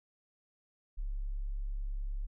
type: tone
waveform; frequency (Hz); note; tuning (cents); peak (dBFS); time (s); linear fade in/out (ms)
sine; 34.65; C#1; 0; -33; 0.97-2.27; 20
effects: none